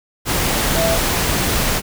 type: tone in noise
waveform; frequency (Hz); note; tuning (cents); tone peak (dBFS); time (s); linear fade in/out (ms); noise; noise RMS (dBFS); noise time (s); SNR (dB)
sine; 661; E5; +5; -17; 0.75-0.98; 50; pink; -18; 0.25-1.82; -2
effects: none